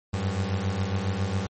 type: beating tone pair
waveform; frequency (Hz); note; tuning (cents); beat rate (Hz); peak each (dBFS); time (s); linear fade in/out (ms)
30% pulse; 92.4 / 99.7; F#2 / G2; -2 / +30; 7.3; -26 / -25; 0.13-1.47; 10
effects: MP3 32 kbps